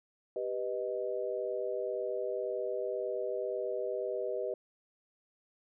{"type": "chord", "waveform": "sine", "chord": "G augmented", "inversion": "none", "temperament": "equal", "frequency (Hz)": [392, 493.9, 622.3], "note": ["G4", "B4", "D#5"], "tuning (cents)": [0, 0, 0], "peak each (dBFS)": [-37, -36, -37], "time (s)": [0.36, 4.54], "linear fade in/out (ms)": 2, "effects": []}